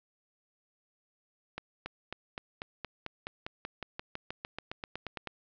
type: accelerating click train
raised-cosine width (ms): 0.3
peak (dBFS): -21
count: 22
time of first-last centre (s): 1.58-5.273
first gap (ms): 280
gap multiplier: 0.95
effects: low-pass 5000 Hz 12 dB/octave